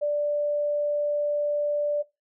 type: tone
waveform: sine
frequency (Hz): 587.3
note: D5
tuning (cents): 0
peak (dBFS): -22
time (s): 0.01-2.03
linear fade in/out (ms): 20
effects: noise-tail reverb RT60 0.2 s tail -18 dB re dry